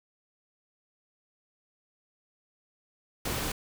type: noise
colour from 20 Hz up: pink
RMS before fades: -32 dBFS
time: 3.25-3.52 s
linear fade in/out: 5 ms
effects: none